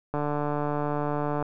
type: click train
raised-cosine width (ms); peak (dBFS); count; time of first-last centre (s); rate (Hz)
1; -15; 190; 0.14-1.426; 147
effects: none